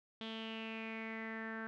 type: tone with low-pass filter sweep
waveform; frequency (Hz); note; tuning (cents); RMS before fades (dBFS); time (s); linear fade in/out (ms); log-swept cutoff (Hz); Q
sawtooth; 222.9; A3; +23; -44; 0.21-1.67; 0; 3400 to 1600; 6.6
effects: none